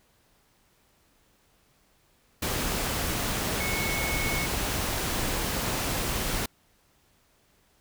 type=tone in noise; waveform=sine; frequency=2200 Hz; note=C#7; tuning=14 cents flat; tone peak=-31 dBFS; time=3.6-4.46 s; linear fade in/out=5 ms; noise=pink; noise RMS=-29 dBFS; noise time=2.42-6.46 s; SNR=-5 dB; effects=pink hiss -65 dBFS RMS until 7.8 s